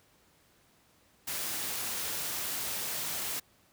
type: noise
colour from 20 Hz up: white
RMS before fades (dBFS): -35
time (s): 1.27-3.4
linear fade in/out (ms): 10
effects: pink hiss -65 dBFS RMS until 3.72 s + high-pass 60 Hz 12 dB/octave